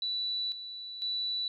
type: tone with tremolo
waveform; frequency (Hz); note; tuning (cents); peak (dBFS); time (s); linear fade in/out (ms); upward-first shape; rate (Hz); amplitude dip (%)
sine; 3956; B7; +2; -30; 0.02-1.48; 2; square; 1; 65
effects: none